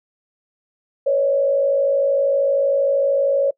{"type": "tone with frequency modulation", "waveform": "sine", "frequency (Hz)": 554.4, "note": "C#5", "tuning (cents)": 0, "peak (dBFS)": -14, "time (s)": [1.06, 3.51], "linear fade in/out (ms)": 10, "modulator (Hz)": 52.9, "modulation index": 0.67, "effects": ["noise-tail reverb RT60 0.1 s tail -23 dB re dry"]}